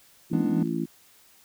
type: harmonic tone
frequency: 56 Hz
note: A1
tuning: 31 cents sharp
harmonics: 3 / 4 / 5 / 6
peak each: -31 / -31 / -31 / -31 dBFS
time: 0.3-0.86 s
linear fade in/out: 20 ms
type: chord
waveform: triangle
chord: E dominant seventh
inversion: none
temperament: just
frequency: 164.81 / 206 / 247.2 / 296.7 Hz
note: E3 / G#3 / B3 / D4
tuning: 0 / -14 / +2 / +18 cents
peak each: -27 dBFS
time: 0.33-0.63 s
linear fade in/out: 2 ms
type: clicks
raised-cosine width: 0.2 ms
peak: -37 dBFS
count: 2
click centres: 0.658 / 0.674 s
effects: white hiss -57 dBFS RMS until 1.44 s